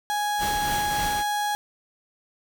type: tone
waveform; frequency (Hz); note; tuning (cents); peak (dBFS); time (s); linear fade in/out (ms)
35% pulse; 830.6; G#5; 0; -22; 0.1-1.55; 0
type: noise with tremolo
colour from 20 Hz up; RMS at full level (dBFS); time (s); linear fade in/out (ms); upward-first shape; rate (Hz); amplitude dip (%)
pink; -30; 0.38-1.24; 50; triangle; 3.5; 45
effects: none